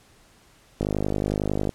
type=click train; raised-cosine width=2 ms; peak=-11 dBFS; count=46; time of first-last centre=0.81-1.692 s; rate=51 Hz; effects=pink hiss -56 dBFS RMS until 1.74 s + low-pass 11000 Hz 12 dB/octave